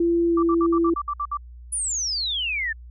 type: tone with pitch glide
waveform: sine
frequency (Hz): 340 to 335.9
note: F4 to E4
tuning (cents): -46 to +33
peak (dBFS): -17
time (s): 0-0.94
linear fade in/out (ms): 5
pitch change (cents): -21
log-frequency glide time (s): 0.28-0.35
type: tone bursts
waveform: sine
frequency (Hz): 1168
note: D6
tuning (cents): -10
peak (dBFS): -23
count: 9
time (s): 0.37-1.372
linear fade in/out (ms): 5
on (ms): 58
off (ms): 60
type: exponential sweep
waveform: sine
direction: down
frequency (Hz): 10110 to 1730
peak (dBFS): -23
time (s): 1.72-2.73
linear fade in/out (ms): 10
effects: added 60 Hz sine -39 dBFS peak until 2.9 s